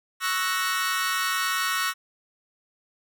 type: chord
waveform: sawtooth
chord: F# dominant seventh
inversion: second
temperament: equal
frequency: 1108.7 / 1318.5 / 1480 / 1864.7 Hz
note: C#6 / E6 / F#6 / A#6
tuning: 0 / 0 / 0 / 0 cents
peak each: -26 dBFS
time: 0.2-1.94 s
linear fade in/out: 50 ms
effects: none